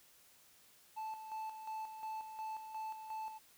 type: tone with tremolo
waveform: triangle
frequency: 876 Hz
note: A5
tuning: 8 cents flat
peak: -38 dBFS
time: 0.96-3.39 s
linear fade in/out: 20 ms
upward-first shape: square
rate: 2.8 Hz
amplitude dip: 55%
effects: white hiss -65 dBFS RMS until 3.57 s